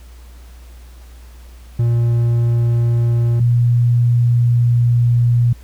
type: tone pair in turn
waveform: triangle / sine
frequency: 118 / 119.92 Hz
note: A#2 / A#2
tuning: +22 / +49 cents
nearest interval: unison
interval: 27 cents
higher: second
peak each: -10 dBFS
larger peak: neither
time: 1.79-3.4 / 3.4-5.53 s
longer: second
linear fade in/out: 5 ms
effects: added 60 Hz sine -36 dBFS peak until 5.63 s + pink hiss -49 dBFS RMS until 5.63 s